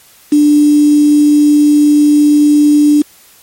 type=tone with quantisation; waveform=sine; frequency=295.2 Hz; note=D4; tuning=9 cents sharp; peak=-4 dBFS; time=0.32-3.02 s; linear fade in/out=5 ms; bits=4; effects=white hiss -43 dBFS RMS until 3.42 s + MP3 64 kbps